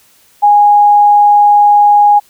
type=tone; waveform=sine; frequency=825 Hz; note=G#5; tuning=12 cents flat; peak=-3 dBFS; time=0.42-2.2 s; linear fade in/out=20 ms; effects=white hiss -48 dBFS RMS until 2.29 s